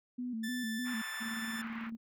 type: tone with vibrato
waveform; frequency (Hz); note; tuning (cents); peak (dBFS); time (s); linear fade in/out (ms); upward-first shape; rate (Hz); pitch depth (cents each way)
sine; 235.3; A#3; +16; -35; 0.18-1.02; 10; square; 3.3; 88
type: tone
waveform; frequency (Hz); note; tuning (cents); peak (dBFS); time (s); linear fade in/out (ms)
sawtooth; 1760; A6; 0; -36; 0.43-1.62; 10
type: band-pass noise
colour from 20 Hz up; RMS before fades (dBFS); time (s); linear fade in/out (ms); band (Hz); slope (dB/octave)
pink; -46; 0.84-1.91; 50; 1100 to 2200; 24
type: tone with tremolo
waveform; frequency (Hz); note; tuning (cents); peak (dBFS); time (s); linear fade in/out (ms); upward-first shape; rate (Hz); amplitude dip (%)
sine; 227.1; A#3; -45; -37; 1.2-1.97; 20; square; 18; 40
effects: none